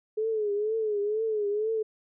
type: tone with vibrato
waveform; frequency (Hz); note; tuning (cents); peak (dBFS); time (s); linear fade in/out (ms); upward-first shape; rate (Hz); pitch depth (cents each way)
sine; 426.2; G#4; +45; -25; 0.17-1.83; 10; triangle; 2.1; 100
effects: none